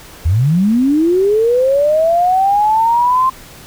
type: linear sweep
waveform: sine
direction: up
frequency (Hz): 73.42 to 1055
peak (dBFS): -9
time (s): 0.25-3.3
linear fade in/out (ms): 10
effects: pink hiss -37 dBFS RMS until 3.66 s